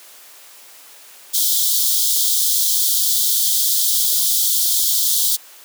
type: high-pass noise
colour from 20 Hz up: white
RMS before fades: -17 dBFS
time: 1.33-5.37 s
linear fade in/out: 20 ms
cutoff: 3200 Hz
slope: 96 dB/octave
effects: white hiss -43 dBFS RMS until 5.64 s + high-pass 400 Hz 12 dB/octave